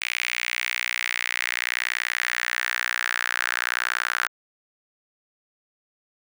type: tone with high-pass filter sweep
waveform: sawtooth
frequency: 60.5 Hz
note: B1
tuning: 35 cents flat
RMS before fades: -27 dBFS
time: 0.01-4.28 s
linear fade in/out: 5 ms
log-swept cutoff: 2300 to 1500 Hz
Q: 3.9
effects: none